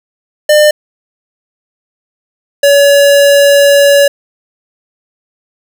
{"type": "tone pair in turn", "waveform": "square", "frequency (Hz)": [600, 566.3], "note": ["D5", "C#5"], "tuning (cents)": [37, 37], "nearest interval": "minor second", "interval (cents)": 100, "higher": "first", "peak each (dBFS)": -4, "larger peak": "neither", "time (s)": [[0.49, 0.71], [2.63, 4.08]], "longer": "second", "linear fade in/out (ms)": 5, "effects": []}